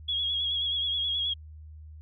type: tone with vibrato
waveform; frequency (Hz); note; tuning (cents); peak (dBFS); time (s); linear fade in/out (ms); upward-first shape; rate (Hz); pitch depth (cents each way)
sine; 3322; G#7; 0; -26; 0.08-1.34; 10; sine; 9.4; 40
effects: added 77 Hz sine -43 dBFS peak until 2.01 s